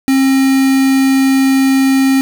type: tone with quantisation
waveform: triangle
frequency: 267.7 Hz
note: C4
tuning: 40 cents sharp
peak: -6 dBFS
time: 0.08-2.21 s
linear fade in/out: 0 ms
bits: 3
effects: none